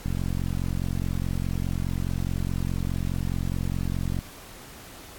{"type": "click train", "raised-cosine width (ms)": 5, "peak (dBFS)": -16, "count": 186, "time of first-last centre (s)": [0.06, 4.189], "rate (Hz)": 44.8, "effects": ["pink hiss -45 dBFS RMS until 5.18 s", "AAC 64 kbps"]}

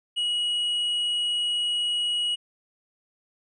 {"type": "tone with tanh clipping", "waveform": "sine", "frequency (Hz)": 2908, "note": "F#7", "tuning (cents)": -31, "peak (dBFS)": -24, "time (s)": [0.16, 2.36], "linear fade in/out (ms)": 20, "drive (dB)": 4, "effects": ["resampled to 24000 Hz"]}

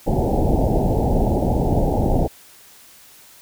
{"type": "low-pass noise", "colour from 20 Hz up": "pink", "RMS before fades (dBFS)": -18, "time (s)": [0.06, 2.28], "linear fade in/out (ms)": 20, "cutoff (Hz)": 860, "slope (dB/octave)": 96, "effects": ["white hiss -47 dBFS RMS until 3.41 s"]}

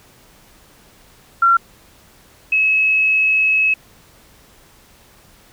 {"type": "tone pair in turn", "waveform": "sine", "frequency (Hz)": [1368, 2576], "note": ["F6", "E7"], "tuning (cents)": [-36, -41], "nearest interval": "major seventh", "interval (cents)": 1095, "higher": "second", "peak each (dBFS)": [-9, -12], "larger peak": "first", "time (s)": [[1.42, 1.57], [2.52, 3.74]], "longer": "second", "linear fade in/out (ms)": 5, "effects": ["pink hiss -49 dBFS RMS until 5.52 s"]}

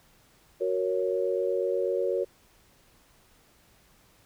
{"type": "chord", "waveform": "sine", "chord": "F# major", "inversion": "none", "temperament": "equal", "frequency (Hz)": [370, 466.2, 554.4], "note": ["F#4", "A#4", "C#5"], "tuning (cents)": [0, 0, 0], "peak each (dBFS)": -29, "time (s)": [0.6, 2.25], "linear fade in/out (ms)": 20, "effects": ["pink hiss -61 dBFS RMS until 4.25 s"]}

